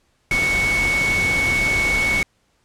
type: tone in noise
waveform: sine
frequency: 2217 Hz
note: C#7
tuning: in tune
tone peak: -17 dBFS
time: 0.31-2.23 s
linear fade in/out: 2 ms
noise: pink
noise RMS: -25 dBFS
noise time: 0.31-2.23 s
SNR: +5 dB
effects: pink hiss -64 dBFS RMS until 2.64 s + low-pass 9000 Hz 12 dB/octave